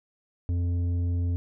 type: tone with tanh clipping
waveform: sine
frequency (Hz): 87.4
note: F2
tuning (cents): +2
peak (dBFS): -25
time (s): 0.49-1.36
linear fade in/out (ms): 0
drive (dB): 8
effects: none